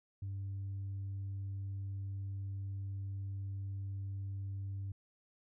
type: tone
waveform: sine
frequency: 98 Hz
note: G2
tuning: in tune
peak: -36 dBFS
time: 0.22-4.92 s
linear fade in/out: 5 ms
effects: tanh soft clip ceiling -36 dBFS